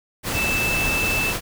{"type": "tone in noise", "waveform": "sine", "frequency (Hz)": 2637, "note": "E7", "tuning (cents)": 0, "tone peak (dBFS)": -21, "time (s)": [0.33, 1.34], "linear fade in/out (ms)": 50, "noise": "pink", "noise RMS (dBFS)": -25, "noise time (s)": [0.23, 1.41], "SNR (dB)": 1, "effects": []}